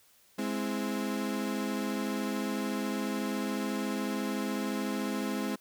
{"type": "chord", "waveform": "35% pulse", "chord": "Ab augmented", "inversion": "none", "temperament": "equal", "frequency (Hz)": [207.7, 261.6, 329.6], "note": ["Ab3", "C4", "E4"], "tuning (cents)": [0, 0, 0], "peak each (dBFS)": [-32, -33, -37], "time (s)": [0.38, 5.56], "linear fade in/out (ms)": 10, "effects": ["white hiss -63 dBFS RMS until 5.6 s"]}